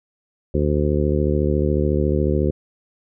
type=harmonic tone; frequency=74 Hz; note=D2; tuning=14 cents sharp; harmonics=1 / 2 / 3 / 4 / 5 / 6 / 7; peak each=-21 / -23 / -25 / -27 / -23 / -27 / -27 dBFS; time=0.54-2.51 s; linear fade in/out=5 ms; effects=none